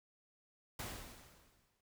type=noise with exponential decay; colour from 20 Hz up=pink; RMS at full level=-42 dBFS; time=0.79-1.81 s; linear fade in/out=5 ms; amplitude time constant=220 ms; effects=noise-tail reverb RT60 0.1 s tail -17 dB re dry